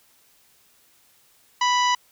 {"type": "harmonic tone", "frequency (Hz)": 987, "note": "B5", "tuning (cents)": -1, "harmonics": [1, 2, 3, 4, 5, 6, 7], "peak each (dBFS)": [-19, -26, -27, -33, -34, -33, -39], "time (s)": [1.61, 1.95], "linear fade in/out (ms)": 5, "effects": ["white hiss -59 dBFS RMS until 2.11 s"]}